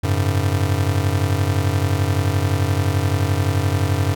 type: chord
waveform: square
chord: F# suspended second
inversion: none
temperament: just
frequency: 92.5 / 104.06 / 138.75 Hz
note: F#2 / G#2 / C#3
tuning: 0 / +4 / +2 cents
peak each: -20 / -22 / -25 dBFS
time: 0.03-4.15 s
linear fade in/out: 10 ms
effects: none